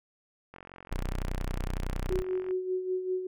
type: click train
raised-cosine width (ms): 0.5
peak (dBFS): -31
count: 90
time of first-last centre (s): 0.54-2.509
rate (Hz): 45.2
type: tone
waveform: sawtooth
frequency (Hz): 30.87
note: B0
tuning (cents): 0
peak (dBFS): -26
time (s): 0.91-2.22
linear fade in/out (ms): 0
type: tone with tremolo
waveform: sine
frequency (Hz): 370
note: F#4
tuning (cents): 0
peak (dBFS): -26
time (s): 2.1-3.27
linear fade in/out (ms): 5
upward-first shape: sine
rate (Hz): 5.1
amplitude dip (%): 60
effects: none